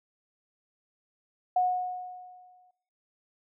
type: tone with exponential decay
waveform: sine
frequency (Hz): 729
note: F#5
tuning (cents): -26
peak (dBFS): -20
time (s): 1.56-2.71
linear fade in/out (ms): 5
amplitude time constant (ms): 250
effects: noise-tail reverb RT60 0.8 s tail -19 dB re dry